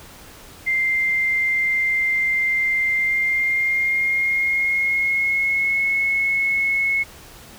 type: tone with pitch glide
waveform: sine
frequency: 2093 to 2186 Hz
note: C7 to C#7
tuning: 0 to -25 cents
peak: -17 dBFS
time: 0.66-7.04 s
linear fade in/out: 20 ms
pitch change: +75 cents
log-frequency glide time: 2.93-5.87 s
effects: pink hiss -43 dBFS RMS until 7.58 s